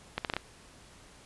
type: accelerating click train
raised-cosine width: 0.3 ms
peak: -14 dBFS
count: 5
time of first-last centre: 0.18-0.366 s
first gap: 68 ms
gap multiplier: 0.75
effects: pink hiss -55 dBFS RMS until 1.25 s + resampled to 24000 Hz